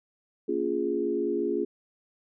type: chord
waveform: sine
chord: Bb minor seventh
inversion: none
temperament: equal with one note detuned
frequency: 233.1 / 282.4 / 349.2 / 415.3 Hz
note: Bb3 / Db4 / F4 / Ab4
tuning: 0 / +32 / 0 / 0 cents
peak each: -35 / -32 / -29 / -29 dBFS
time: 0.48-1.65 s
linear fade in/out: 10 ms
effects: none